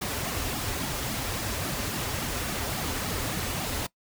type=noise with flanger; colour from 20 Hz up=pink; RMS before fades=-31 dBFS; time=0.01-3.87 s; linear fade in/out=10 ms; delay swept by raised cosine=1.9 to 6.4 ms; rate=3.6 Hz; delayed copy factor=-0.85; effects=noise-tail reverb RT60 0.1 s tail -21 dB re dry